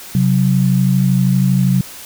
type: tone pair together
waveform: sine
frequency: 132.77 / 185.4 Hz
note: C3 / F#3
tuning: +26 / +4 cents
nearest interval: tritone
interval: 578 cents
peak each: -13 dBFS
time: 0.15-1.81 s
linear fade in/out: 2 ms
effects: white hiss -34 dBFS RMS until 2.05 s